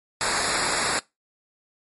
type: noise with comb filter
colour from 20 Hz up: pink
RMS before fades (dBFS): -24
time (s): 0.21-0.99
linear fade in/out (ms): 0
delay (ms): 0.33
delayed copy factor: -0.9
effects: noise-tail reverb RT60 0.2 s tail -21 dB re dry + MP3 48 kbps